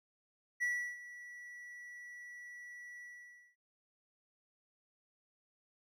triangle tone with ADSR envelope, 1948 Hz, B6, 24 cents flat, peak -29 dBFS, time 0.6-3.56 s, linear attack 26 ms, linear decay 340 ms, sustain -17 dB, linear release 540 ms, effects none

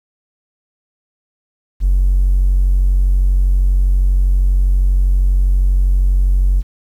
triangle tone, 46.25 Hz, F#1, in tune, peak -6 dBFS, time 1.8-6.63 s, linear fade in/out 50 ms, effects tanh soft clip ceiling -6 dBFS + 8-bit

